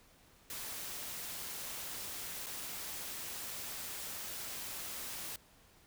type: noise with dropouts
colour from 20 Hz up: white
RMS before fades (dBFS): -43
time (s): 0.5-5.36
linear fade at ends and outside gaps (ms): 2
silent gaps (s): 2.462-2.466
effects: pink hiss -64 dBFS RMS until 5.86 s